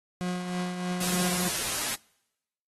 40% pulse tone with tremolo, 180 Hz, F#3, 47 cents flat, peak -26 dBFS, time 0.21-1.48 s, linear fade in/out 0 ms, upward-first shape triangle, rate 3.2 Hz, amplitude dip 50%
white noise, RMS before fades -30 dBFS, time 1-1.96 s, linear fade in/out 20 ms
effects noise-tail reverb RT60 0.9 s tail -26 dB re dry + AAC 32 kbps

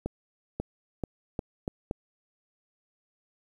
accelerating click train, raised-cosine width 2 ms, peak -17 dBFS, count 6, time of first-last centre 0.06-1.911 s, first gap 540 ms, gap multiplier 0.81, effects 9-bit

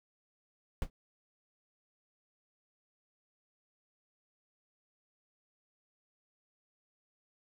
brown noise with exponential decay, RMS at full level -27 dBFS, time 0.82-0.9 s, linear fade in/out 1 ms, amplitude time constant 17 ms, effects none

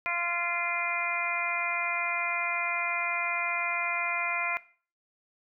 harmonic tone, 345.5 Hz, F4, 19 cents flat, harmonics 2 / 3 / 4 / 5 / 6 / 7, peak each -37 / -36 / -35 / -41 / -33 / -31 dBFS, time 0.06-4.57 s, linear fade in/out 0 ms, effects noise-tail reverb RT60 0.4 s tail -18 dB re dry

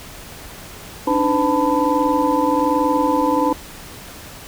sine tone cluster, 285.8 / 307 / 507 / 883 / 999 Hz, D4 / D#4 / B4 / A5 / B5, -47 / -23 / +45 / +6 / +20 cents, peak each -21 dBFS, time 1.07-3.53 s, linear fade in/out 5 ms, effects pink hiss -37 dBFS RMS until 4.47 s

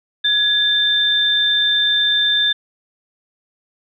sine tone pair together, 1678 / 3572 Hz, G#6 / A7, +17 / +25 cents, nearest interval octave + minor second, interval 1308 cents, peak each -20 / -14 dBFS, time 0.24-2.53 s, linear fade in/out 10 ms, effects none

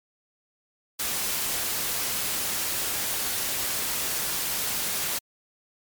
white noise, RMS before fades -28 dBFS, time 0.99-5.19 s, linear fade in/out 10 ms, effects MP3 96 kbps

